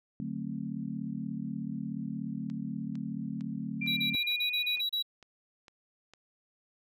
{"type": "chord", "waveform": "sine", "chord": "D dominant seventh", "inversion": "none", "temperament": "just", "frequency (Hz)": [146.83, 183.54, 220.2, 264.3], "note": ["D3", "F#3", "A3", "C4"], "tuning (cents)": [0, -14, 2, 18], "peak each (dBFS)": [-41, -39, -37, -40], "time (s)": [0.2, 4.15], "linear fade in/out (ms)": 0}
{"type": "click train", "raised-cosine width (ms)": 0.2, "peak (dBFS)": -35, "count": 9, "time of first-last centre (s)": [2.5, 6.136], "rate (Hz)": 2.2}
{"type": "tone with pitch glide", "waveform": "sine", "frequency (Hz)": [2373, 2465], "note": ["D7", "D#7"], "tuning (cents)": [17, -17], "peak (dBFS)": -32, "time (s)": [3.81, 4.81], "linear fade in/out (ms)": 10, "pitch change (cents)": 66, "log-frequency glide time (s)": [4.12, 4.46]}
{"type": "tone bursts", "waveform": "triangle", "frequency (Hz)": 3896, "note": "B7", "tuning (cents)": -24, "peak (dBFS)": -27, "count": 9, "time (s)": [3.87, 5.026], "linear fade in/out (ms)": 10, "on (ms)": 100, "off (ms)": 32}
{"effects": []}